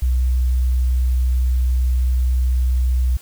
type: tone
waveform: sine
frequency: 62.8 Hz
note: B1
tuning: 30 cents sharp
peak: -14 dBFS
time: 0.02-3.17 s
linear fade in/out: 5 ms
effects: white hiss -45 dBFS RMS until 3.21 s